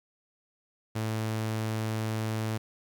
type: tone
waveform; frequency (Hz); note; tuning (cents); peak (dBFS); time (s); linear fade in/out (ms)
sawtooth; 110; A2; 0; -25; 0.95-2.58; 10
effects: 10-bit